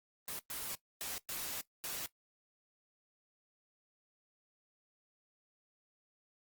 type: noise bursts at uneven times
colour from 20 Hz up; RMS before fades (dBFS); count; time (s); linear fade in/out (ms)
white; -41; 5; 0.28-0.39 / 0.5-0.75 / 1.01-1.18 / 1.29-1.61 / 1.84-2.06; 0
effects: noise-tail reverb RT60 0.1 s tail -18 dB re dry + Opus 24 kbps